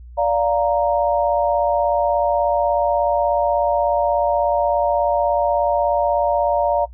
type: chord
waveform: sine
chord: Bb major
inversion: first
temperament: just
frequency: 582.7 / 699.2 / 932.3 Hz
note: D5 / F5 / Bb5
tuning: -14 / +2 / 0 cents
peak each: -18 / -20 / -21 dBFS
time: 0.17-6.86 s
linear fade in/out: 20 ms
effects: noise-tail reverb RT60 0.1 s tail -19 dB re dry + added 60 Hz sine -36 dBFS peak until 6.93 s